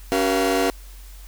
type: tone cluster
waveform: 40% pulse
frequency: 279.2 / 379.7 / 474.7 / 688 Hz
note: C#4 / F#4 / A#4 / F5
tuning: +13 / +45 / +31 / -26 cents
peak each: -23 dBFS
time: 0.12-0.7 s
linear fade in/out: 0 ms
effects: added 46 Hz sine -38 dBFS peak until 1.27 s + white hiss -49 dBFS RMS until 1.27 s